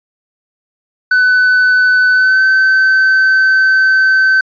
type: tone with pitch glide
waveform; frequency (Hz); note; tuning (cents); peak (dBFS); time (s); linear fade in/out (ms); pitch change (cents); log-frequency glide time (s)
triangle; 1502 to 1538; F#6 to G6; +26 to -33; -5; 1.11-4.41; 5; +41; 2.12-2.43
effects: resampled to 11025 Hz